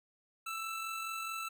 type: tone with amplitude modulation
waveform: 25% pulse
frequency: 1325 Hz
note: E6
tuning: 9 cents sharp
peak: -32 dBFS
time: 0.46-1.49 s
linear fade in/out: 10 ms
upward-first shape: sine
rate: 44.6 Hz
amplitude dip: 35%
effects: none